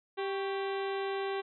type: harmonic tone with a mistuned harmonic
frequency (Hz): 392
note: G4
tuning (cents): 0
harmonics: 1 / 2 / 3 / 4 / 5 / 6 / 7 / 8 / 9 / 10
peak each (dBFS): -33 / -39 / -43 / -45 / -47 / -49 / -50 / -51 / -52 / -53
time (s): 0.17-1.42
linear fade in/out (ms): 20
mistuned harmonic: 3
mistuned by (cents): -89
effects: none